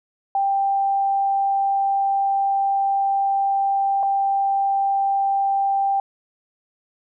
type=tone pair in turn; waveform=sine; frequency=788 / 788 Hz; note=G5 / G5; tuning=+9 / +9 cents; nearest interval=unison; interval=0 cents; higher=neither; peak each=-17 dBFS; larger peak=neither; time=0.35-4.03 / 4.03-6 s; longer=first; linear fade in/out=2 ms; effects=none